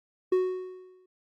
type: tone with exponential decay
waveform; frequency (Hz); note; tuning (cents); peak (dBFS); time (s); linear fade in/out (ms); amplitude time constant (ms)
triangle; 369.4; F#4; -3; -17; 0.32-1.06; 5; 160
effects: Opus 32 kbps